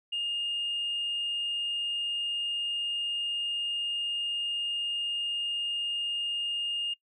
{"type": "tone", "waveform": "sine", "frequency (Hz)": 2832, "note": "F7", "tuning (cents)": 23, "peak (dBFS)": -28, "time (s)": [0.12, 6.94], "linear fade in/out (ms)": 10, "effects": ["noise-tail reverb RT60 0.1 s tail -21 dB re dry", "tanh soft clip ceiling -25 dBFS"]}